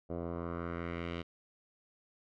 10% pulse tone with low-pass filter sweep, 85.3 Hz, F2, 40 cents flat, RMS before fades -39 dBFS, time 0.09-1.23 s, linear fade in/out 20 ms, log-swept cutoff 660 to 3200 Hz, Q 1.9, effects none

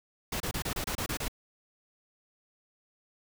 pink noise bursts, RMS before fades -33 dBFS, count 9, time 0.32-1.282 s, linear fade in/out 5 ms, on 82 ms, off 28 ms, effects none

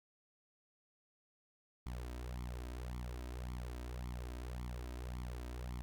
sawtooth tone with flanger, 61.2 Hz, B1, 15 cents flat, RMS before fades -44 dBFS, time 1.86-5.82 s, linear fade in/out 0 ms, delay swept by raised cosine 0.89 to 3.19 ms, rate 1.8 Hz, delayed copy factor +0.8, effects none

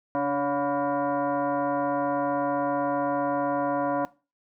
sine tone with frequency modulation, 138.59 Hz, C#3, in tune, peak -23 dBFS, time 0.15-4.05 s, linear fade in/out 0 ms, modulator 426 Hz, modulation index 2.2, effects noise-tail reverb RT60 0.3 s tail -19 dB re dry

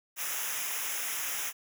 white noise with comb filter, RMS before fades -34 dBFS, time 0.16-1.53 s, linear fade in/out 50 ms, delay 0.23 ms, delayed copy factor -0.85, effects none

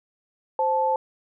sine tone pair together, 523.3 / 873.9 Hz, C5 / A5, 0 / -12 cents, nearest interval major sixth, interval 888 cents, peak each -24 / -21 dBFS, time 0.59-0.96 s, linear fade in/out 2 ms, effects none

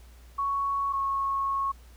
sine tone pair in turn, 1112 / 1097.3 Hz, C#6 / C#6, +5 / -18 cents, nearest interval unison, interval 23 cents, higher first, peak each -25 dBFS, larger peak neither, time 0.38-0.93 / 0.93-1.72 s, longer second, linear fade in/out 10 ms, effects added 60 Hz sine -48 dBFS peak until 1.96 s + pink hiss -59 dBFS RMS until 1.96 s

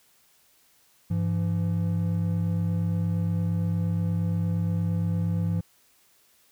triangle tone pair together, 100.61 / 169.2 Hz, G2 / E3, +46 / +45 cents, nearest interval major sixth, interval 899 cents, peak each -24 dBFS, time 1.1-5.61 s, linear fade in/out 10 ms, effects white hiss -62 dBFS RMS until 6.51 s

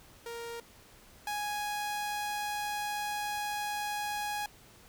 sawtooth tone pair in turn, 467.1 / 830.5 Hz, A#4 / G#5, +3 / 0 cents, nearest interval minor seventh, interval 997 cents, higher second, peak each -35 / -29 dBFS, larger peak second, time 0.26-0.6 / 1.27-4.46 s, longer second, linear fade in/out 2 ms, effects pink hiss -57 dBFS RMS until 4.88 s

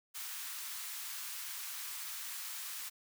white high-pass noise, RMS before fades -43 dBFS, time 0.14-2.9 s, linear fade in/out 20 ms, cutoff 1000 Hz, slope 24 dB/octave, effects none

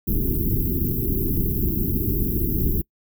pink band-stop noise, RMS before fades -22 dBFS, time 0.07-2.82 s, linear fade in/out 10 ms, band 410 to 12000 Hz, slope 96 dB/octave, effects noise-tail reverb RT60 0.1 s tail -25 dB re dry

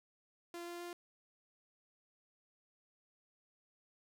sawtooth tone with pitch steps, 344.4 / 346.6 / 348.8 Hz, F4 / F4 / F4, -24 / -13 / -2 cents, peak -40 dBFS, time 0.54-0.93 s, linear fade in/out 2 ms, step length 130 ms, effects none

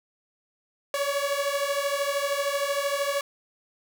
sawtooth beating tone pair, 558 / 571 Hz, C#5 / D5, +11 / -49 cents, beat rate 13 Hz, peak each -24 dBFS, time 0.94-3.21 s, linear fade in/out 2 ms, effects none

